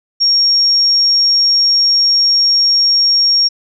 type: tone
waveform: sine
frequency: 5560 Hz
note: F8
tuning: 9 cents flat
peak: -8 dBFS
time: 0.2-3.49 s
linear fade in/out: 20 ms
effects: none